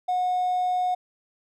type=tone with hard clipping; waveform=triangle; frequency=728 Hz; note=F#5; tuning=28 cents flat; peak=-22 dBFS; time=0.08-0.95 s; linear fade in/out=10 ms; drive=4 dB; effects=none